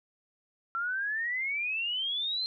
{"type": "exponential sweep", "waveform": "sine", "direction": "up", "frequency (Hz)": [1347, 4186], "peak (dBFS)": -29, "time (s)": [0.75, 2.46], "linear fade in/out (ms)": 0, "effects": []}